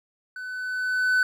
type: tone with level ramp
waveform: triangle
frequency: 1505 Hz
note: F#6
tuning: 29 cents sharp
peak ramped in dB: -32 to -15 dBFS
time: 0.36-1.23 s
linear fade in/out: 2 ms
effects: none